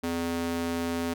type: tone with high-pass filter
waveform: square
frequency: 84.5 Hz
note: E2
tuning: 43 cents sharp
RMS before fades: -30 dBFS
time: 0.03-1.14 s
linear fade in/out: 10 ms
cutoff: 240 Hz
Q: 1.4
effects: none